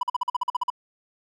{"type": "tone bursts", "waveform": "triangle", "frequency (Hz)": 987.8, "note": "B5", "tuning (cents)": 0, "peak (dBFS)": -19, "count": 11, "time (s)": [0.01, 0.702], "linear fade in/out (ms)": 5, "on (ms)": 22, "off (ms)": 45, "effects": []}